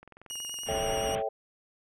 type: click train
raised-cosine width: 0.5 ms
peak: -34 dBFS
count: 24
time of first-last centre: 0.03-1.1 s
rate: 21.5 Hz
type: tone with vibrato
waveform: 20% pulse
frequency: 2868 Hz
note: F7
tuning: 45 cents sharp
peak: -30 dBFS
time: 0.3-1.15 s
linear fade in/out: 0 ms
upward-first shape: sine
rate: 9.8 Hz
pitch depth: 20 cents each way
type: low-pass noise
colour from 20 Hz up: pink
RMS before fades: -37 dBFS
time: 0.65-1.23 s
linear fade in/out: 50 ms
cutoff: 3400 Hz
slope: 96 dB/octave
type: chord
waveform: sine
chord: A dominant seventh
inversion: none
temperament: equal with one note detuned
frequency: 440 / 554.4 / 652.1 / 784 Hz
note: A4 / C#5 / E5 / G5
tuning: 0 / 0 / -19 / 0 cents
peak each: -34 dBFS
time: 0.68-1.29 s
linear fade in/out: 10 ms
effects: none